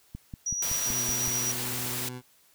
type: click train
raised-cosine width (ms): 5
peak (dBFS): -25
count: 7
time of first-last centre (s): 0.15-1.28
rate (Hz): 5.31
type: tone with tremolo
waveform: sine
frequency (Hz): 5800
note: F#8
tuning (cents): -35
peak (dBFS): -26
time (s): 0.46-1.52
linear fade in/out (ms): 5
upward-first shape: triangle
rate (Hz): 8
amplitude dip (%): 40
type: noise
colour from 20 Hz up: white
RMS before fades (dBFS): -33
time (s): 0.62-2.09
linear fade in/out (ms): 5
type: tone with pitch glide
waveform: 20% pulse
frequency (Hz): 122.9 to 125.41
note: B2 to B2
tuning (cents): -8 to +27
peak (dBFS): -32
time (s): 0.85-2.22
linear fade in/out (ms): 50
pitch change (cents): +35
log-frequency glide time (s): 1.27-2.09
effects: white hiss -62 dBFS RMS until 2.54 s